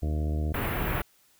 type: harmonic tone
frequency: 76.2 Hz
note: D#2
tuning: 36 cents flat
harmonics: 1 / 2 / 3 / 4 / 5 / 6 / 7 / 8 / 9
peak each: -26 / -35 / -40 / -38 / -44 / -45 / -48 / -48 / -46 dBFS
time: 0.02-0.53 s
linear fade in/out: 10 ms
type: band-stop noise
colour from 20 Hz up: pink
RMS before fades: -29 dBFS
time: 0.54-1.02 s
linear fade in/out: 5 ms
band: 2600 to 14000 Hz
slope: 24 dB/octave
effects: white hiss -63 dBFS RMS until 1.39 s